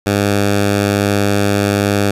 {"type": "tone", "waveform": "10% pulse", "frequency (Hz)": 101.2, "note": "G#2", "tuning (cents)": -44, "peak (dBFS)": -4, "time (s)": [0.06, 2.11], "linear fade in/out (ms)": 5, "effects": ["resampled to 32000 Hz"]}